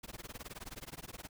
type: noise with tremolo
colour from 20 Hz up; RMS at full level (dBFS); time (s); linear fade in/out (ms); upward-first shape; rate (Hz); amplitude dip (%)
pink; -44; 0.03-1.29; 10; sine; 19; 100
effects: none